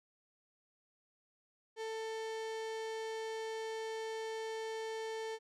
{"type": "tone", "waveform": "35% pulse", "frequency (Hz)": 444.1, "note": "A4", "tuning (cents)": 16, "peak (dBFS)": -37, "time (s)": [1.76, 5.39], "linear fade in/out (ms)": 50, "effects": ["low-pass 7000 Hz 12 dB/octave"]}